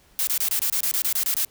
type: noise bursts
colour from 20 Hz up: blue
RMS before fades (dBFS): -23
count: 12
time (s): 0.19-1.448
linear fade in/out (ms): 0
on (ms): 81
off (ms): 26
effects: pink hiss -57 dBFS RMS until 1.5 s